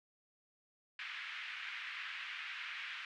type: band-pass noise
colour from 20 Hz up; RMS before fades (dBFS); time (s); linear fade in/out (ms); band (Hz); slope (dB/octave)
white; -45; 0.99-3.05; 2; 1500 to 2700; 24
effects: none